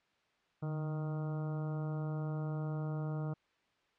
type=harmonic tone with a mistuned harmonic; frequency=155.56 Hz; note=D#3; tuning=in tune; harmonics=1 / 2 / 3 / 4 / 5 / 6 / 7 / 8 / 9; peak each=-35 / -46 / -48 / -49 / -53 / -57 / -58 / -55 / -58 dBFS; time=0.62-3.34 s; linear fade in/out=10 ms; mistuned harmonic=1; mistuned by=-55 cents; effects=white hiss -73 dBFS RMS until 3.98 s + low-pass 3000 Hz 12 dB/octave